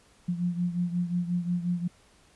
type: beating tone pair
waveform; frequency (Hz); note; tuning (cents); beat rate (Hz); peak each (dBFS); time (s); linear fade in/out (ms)
sine; 174.61 / 180.21; F3 / F#3; 0 / -45; 5.6; -27 / -32; 0.28-1.88; 10
effects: pink hiss -60 dBFS RMS until 2.35 s + resampled to 24000 Hz